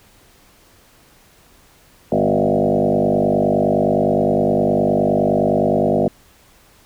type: tone with frequency modulation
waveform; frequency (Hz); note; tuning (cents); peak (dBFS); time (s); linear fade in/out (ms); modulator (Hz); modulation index
sine; 422; G#4; +28; -13; 2.12-6.08; 2; 49.7; 5.4
effects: pink hiss -51 dBFS RMS until 6.85 s